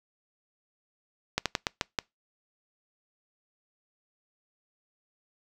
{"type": "slowing click train", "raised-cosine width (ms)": 0.2, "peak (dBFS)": -8, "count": 6, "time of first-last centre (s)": [1.38, 1.988], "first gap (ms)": 77, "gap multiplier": 1.23, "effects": ["noise-tail reverb RT60 0.2 s tail -26 dB re dry"]}